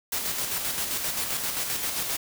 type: noise with tremolo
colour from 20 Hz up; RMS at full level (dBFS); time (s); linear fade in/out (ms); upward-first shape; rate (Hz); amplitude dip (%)
white; -28; 0.12-2.17; 5; square; 7.6; 35
effects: none